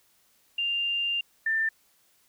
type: tone pair in turn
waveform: sine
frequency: 2794 / 1786.7 Hz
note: F7 / A6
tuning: 0 / +26 cents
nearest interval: minor sixth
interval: 774 cents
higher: first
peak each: -25 / -23 dBFS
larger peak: second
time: 0.58-1.21 / 1.46-1.69 s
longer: first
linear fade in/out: 5 ms
effects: white hiss -65 dBFS RMS until 2.28 s